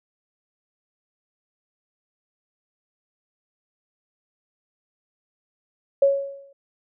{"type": "tone with exponential decay", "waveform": "sine", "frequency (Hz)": 554.4, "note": "C#5", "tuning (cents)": 0, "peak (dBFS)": -11, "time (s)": [6.02, 6.53], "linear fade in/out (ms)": 5, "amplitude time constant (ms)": 110, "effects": []}